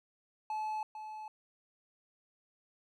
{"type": "tone with echo", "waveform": "triangle", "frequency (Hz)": 862, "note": "A5", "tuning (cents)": -36, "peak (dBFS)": -32, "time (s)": [0.5, 0.83], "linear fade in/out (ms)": 2, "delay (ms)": 450, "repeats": 1, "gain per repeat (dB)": -8, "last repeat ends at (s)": 1.28, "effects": []}